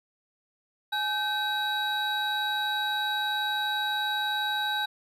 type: tone cluster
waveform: triangle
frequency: 839 / 1544 / 3853 Hz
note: G#5 / G6 / B7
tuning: +17 / -27 / -44 cents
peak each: -29 dBFS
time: 0.92-4.86 s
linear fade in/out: 10 ms
effects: none